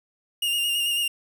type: tone with vibrato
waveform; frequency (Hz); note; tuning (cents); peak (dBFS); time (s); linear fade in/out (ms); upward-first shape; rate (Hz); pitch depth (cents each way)
45% pulse; 2827; F7; +20; -22; 0.42-1.08; 5; square; 9.1; 23
effects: none